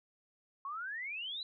sine exponential sweep, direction up, 1070 to 4059 Hz, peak -38 dBFS, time 0.65-1.43 s, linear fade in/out 2 ms, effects none

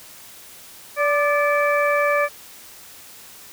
harmonic tone with a mistuned harmonic, 580 Hz, D5, 22 cents flat, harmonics 1 / 2 / 3 / 4, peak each -19 / -22 / -24 / -25 dBFS, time 0.96-2.29 s, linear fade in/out 50 ms, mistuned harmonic 2, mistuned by +35 cents, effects white hiss -43 dBFS RMS until 3.52 s

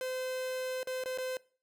45% pulse tone with dropouts, 514 Hz, C5, 31 cents flat, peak -34 dBFS, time 0.01-1.37 s, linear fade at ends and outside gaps 1 ms, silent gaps 0.831-0.872 / 1.038-1.058 / 1.176-1.184 s, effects noise-tail reverb RT60 0.4 s tail -21 dB re dry

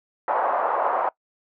pink band-pass noise, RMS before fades -23 dBFS, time 0.28-1.09 s, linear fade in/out 2 ms, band 630 to 1100 Hz, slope 24 dB/octave, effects noise-tail reverb RT60 0.1 s tail -22 dB re dry

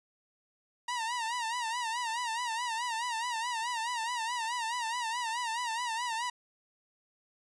sawtooth tone with vibrato, 939 Hz, A#5, 12 cents sharp, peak -28 dBFS, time 0.88-6.3 s, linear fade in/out 5 ms, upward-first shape sine, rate 4.7 Hz, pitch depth 100 cents each way, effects resampled to 22050 Hz

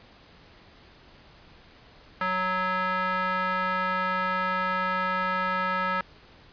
square tone with band-pass filter, 185 Hz, F#3, in tune, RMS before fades -27 dBFS, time 2.21-6.01 s, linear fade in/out 2 ms, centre 1400 Hz, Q 2.7, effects pink hiss -53 dBFS RMS until 6.52 s + resampled to 11025 Hz

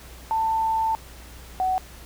sine tone pair in turn, 890 / 748.4 Hz, A5 / F#5, +20 / +20 cents, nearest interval minor third, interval 300 cents, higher first, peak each -20 dBFS, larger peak neither, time 0.31-0.95 / 1.6-1.78 s, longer first, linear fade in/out 0 ms, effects added 60 Hz sine -43 dBFS peak until 2.05 s + pink hiss -46 dBFS RMS until 2.05 s

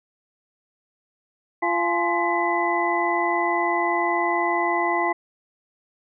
sine tone cluster, 345.4 / 689 / 848 / 1043 / 2002 Hz, F4 / F5 / G#5 / C6 / B6, -19 / -24 / +36 / -6 / +23 cents, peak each -26 dBFS, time 1.62-5.13 s, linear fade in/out 10 ms, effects none

